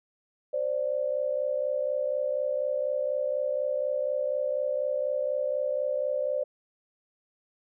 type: tone pair together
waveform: sine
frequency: 523.3 / 587.4 Hz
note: C5 / D5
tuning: 0 / 0 cents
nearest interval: major second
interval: 200 cents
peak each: -29 / -28 dBFS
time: 0.53-6.44 s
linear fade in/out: 10 ms
effects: none